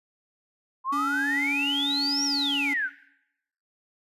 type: exponential two-way sweep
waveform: sine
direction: up then down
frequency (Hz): 1018 to 5750 to 1410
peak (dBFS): -24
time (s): 0.84-2.9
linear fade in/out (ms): 50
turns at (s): 2.24
type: tone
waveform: square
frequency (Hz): 282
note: C#4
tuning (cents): +30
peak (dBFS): -30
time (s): 0.92-2.74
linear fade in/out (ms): 10
effects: noise-tail reverb RT60 0.8 s tail -18 dB re dry + resampled to 32000 Hz